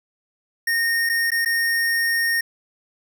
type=tone with dropouts; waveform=square; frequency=1845 Hz; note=A#6; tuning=18 cents flat; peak=-19 dBFS; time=0.67-2.41 s; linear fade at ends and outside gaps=5 ms; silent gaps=1.092-1.096 / 1.305-1.317 / 1.449-1.458 s; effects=none